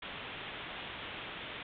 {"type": "low-pass noise", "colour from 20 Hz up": "white", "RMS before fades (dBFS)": -44, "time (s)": [0.02, 1.63], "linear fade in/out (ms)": 5, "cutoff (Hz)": 3600, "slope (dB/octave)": 96, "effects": []}